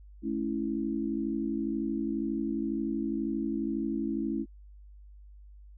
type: chord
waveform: sine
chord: A major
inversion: none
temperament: equal with one note detuned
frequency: 215.2 / 277.2 / 329.6 Hz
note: A3 / C#4 / E4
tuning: -38 / 0 / 0 cents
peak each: -33 dBFS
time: 0.22-4.46 s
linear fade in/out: 50 ms
effects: added 50 Hz sine -48 dBFS peak until 5.77 s